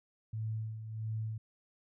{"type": "tone with tremolo", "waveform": "sine", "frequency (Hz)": 110, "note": "A2", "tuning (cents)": 0, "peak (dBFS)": -33, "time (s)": [0.33, 1.38], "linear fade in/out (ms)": 5, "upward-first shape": "sine", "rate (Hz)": 1.5, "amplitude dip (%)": 60, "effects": []}